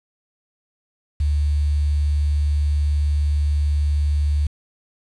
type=tone with quantisation; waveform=sine; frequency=73.42 Hz; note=D2; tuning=in tune; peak=-16 dBFS; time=1.2-4.47 s; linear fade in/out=5 ms; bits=7; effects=resampled to 24000 Hz